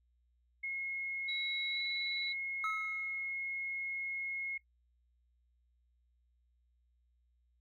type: tone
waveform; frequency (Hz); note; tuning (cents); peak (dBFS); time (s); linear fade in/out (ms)
sine; 2164; C#7; -42; -36; 0.63-4.58; 10
type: tone with pitch glide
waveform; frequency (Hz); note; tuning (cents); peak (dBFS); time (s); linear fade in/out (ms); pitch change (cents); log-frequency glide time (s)
sine; 3900 to 3945; B7 to B7; -23 to -3; -37; 1.28-2.33; 10; +20; 1.7-1.81
type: tone with exponential decay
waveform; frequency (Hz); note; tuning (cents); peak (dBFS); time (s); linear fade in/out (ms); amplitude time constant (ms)
triangle; 1291; E6; -37; -31; 2.64-3.33; 1; 150
effects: noise-tail reverb RT60 0.1 s tail -18 dB re dry + added 60 Hz sine -70 dBFS peak until 7.6 s